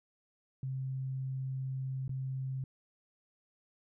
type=tone with dropouts; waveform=sine; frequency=132.2 Hz; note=C3; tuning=18 cents sharp; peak=-34 dBFS; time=0.63-2.64 s; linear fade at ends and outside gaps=2 ms; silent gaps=2.08-2.093 s; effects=none